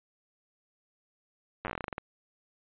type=slowing click train; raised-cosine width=0.5 ms; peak=-19 dBFS; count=14; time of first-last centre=1.65-1.981 s; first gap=9 ms; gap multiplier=1.16; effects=resampled to 8000 Hz